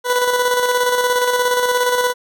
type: tone with tremolo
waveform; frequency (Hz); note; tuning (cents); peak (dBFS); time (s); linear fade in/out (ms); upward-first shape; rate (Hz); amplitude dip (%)
20% pulse; 493.9; B4; 0; -8; 0.04-2.14; 50; square; 17; 40
effects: none